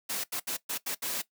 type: noise bursts at uneven times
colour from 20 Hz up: white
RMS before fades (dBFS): -33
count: 6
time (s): 0.09-0.24 / 0.32-0.4 / 0.47-0.57 / 0.69-0.78 / 0.86-0.95 / 1.02-1.22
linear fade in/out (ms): 10
effects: noise-tail reverb RT60 0.1 s tail -17 dB re dry + high-pass 150 Hz 12 dB/octave